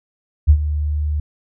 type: tone with ADSR envelope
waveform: sine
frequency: 74.8 Hz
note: D2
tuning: 32 cents sharp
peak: -4 dBFS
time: 0.47-1.2 s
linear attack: 28 ms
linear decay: 71 ms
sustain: -13 dB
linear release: 4 ms
effects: none